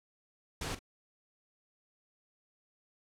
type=noise with echo; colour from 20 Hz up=pink; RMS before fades=-37 dBFS; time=0.61-0.75 s; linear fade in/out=5 ms; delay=42 ms; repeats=1; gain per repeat=-14 dB; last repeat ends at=0.792 s; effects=low-pass 9000 Hz 12 dB/octave